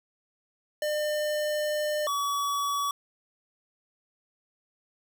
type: tone pair in turn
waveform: square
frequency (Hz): 602 / 1136.4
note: D5 / C#6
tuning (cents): +43 / +43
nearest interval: major seventh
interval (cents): 1100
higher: second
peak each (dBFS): -27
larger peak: neither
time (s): 0.82-2.07 / 2.07-2.91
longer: first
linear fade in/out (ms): 2
effects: none